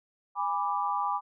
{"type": "chord", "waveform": "sine", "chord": "G# diminished", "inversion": "none", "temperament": "equal with one note detuned", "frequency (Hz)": [817.8, 987.8, 1174.7], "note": ["G#5", "B5", "D6"], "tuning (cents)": [-27, 0, 0], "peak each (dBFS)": -31, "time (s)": [0.35, 1.21], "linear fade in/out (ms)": 50, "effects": []}